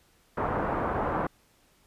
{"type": "low-pass noise", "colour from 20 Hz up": "white", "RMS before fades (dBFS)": -29, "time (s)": [0.37, 1.27], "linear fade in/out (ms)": 5, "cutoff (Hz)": 1200, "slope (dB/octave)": 24, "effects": ["pink hiss -64 dBFS RMS until 1.86 s", "resampled to 32000 Hz"]}